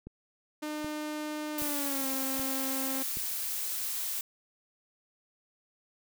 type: click train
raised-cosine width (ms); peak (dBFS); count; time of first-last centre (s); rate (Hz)
3; -30; 5; 0.07-3.171; 1.29
type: tone with pitch glide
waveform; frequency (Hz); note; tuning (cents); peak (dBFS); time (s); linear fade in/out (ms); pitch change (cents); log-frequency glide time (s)
sawtooth; 302.9 to 266.8; D#4 to C4; -46 to +34; -30; 0.62-3.03; 10; -220; 1.55-2.08
type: noise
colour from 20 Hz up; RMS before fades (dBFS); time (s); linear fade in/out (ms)
blue; -34; 1.58-4.21; 2
effects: none